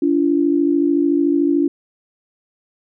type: tone pair together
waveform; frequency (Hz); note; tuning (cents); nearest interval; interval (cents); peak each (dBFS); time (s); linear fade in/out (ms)
sine; 286.8 / 340.4; D4 / F4; -41 / -44; minor third; 297; -15 / -17; 0.02-1.68; 5
effects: none

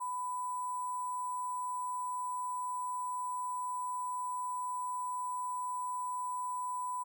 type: tone with sample-and-hold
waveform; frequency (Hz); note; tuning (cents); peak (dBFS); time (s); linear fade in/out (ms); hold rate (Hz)
sine; 998; B5; +18; -34; 0-7.04; 20; 8820
effects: none

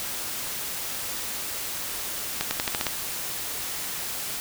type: accelerating click train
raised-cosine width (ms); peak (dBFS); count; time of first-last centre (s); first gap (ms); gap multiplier
0.2; -7; 7; 2.41-2.867; 100; 0.89
effects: white hiss -32 dBFS RMS until 4.4 s

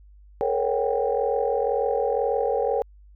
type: tone cluster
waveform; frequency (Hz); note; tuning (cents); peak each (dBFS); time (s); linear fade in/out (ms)
sine; 432.4 / 474.4 / 553 / 751 / 797; A4 / A#4 / C#5 / F#5 / G5; -30 / +30 / -4 / +26 / +28; -27 / -25 / -26 / -32 / -28; 0.41-2.82; 0
effects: tanh soft clip ceiling -9 dBFS + added 50 Hz sine -47 dBFS peak until 3.15 s

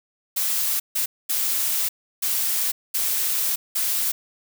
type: noise bursts at uneven times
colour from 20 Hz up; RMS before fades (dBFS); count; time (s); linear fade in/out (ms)
blue; -23; 6; 0.36-0.8 / 0.95-1.06 / 1.29-1.89 / 2.22-2.72 / 2.94-3.56 / 3.75-4.12; 10
effects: none

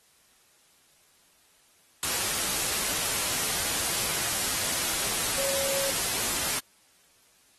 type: tone in noise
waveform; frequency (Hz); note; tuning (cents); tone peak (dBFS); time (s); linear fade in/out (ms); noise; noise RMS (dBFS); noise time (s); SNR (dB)
sine; 549; C#5; -17; -32; 5.38-5.9; 2; white; -28; 2.03-6.59; -7
effects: white hiss -62 dBFS RMS until 7.58 s + AAC 32 kbps

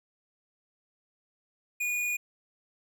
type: tone with tanh clipping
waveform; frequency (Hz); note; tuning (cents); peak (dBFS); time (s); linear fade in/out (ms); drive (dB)
sine; 2449; D#7; -28; -29; 1.8-2.17; 10; 18
effects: none

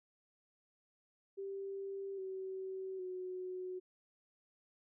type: tone with pitch steps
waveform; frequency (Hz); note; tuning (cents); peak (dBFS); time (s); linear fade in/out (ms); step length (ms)
sine; 392 / 379.7 / 367.9; G4 / F#4 / F#4; 0 / +45 / -10; -40; 1.37-3.8; 20; 810
effects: none

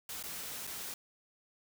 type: noise with dropouts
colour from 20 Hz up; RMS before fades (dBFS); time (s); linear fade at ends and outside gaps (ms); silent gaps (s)
white; -42; 0.09-0.94; 2; 0.227-0.237 / 0.669-0.673
effects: none

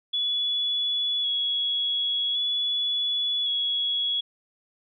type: tone with vibrato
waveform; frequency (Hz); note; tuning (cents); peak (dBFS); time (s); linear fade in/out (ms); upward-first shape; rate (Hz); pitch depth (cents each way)
sine; 3380; G#7; +30; -23; 0.13-4.21; 10; square; 0.45; 17
effects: none

